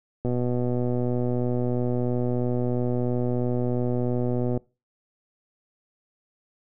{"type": "click train", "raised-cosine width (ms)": 2, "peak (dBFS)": -14, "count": 533, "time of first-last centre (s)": [0.25, 4.575], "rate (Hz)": 123, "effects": ["noise-tail reverb RT60 0.3 s tail -24 dB re dry"]}